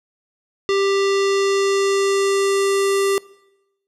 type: tone with low-pass filter sweep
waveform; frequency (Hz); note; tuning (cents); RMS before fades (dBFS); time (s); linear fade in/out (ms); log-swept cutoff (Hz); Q
square; 394.1; G4; +9; -18; 0.69-3.18; 0; 4600 to 11000; 1.4
effects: noise-tail reverb RT60 0.9 s tail -22 dB re dry